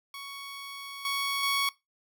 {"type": "tone with level steps", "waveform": "15% pulse", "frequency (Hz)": 1114, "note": "C#6", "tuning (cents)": 8, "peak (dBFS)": [-33, -22, -19], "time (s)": [0.14, 1.69], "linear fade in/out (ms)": 2, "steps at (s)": [1.05, 1.43], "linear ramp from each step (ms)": 2, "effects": ["noise-tail reverb RT60 0.2 s tail -20 dB re dry"]}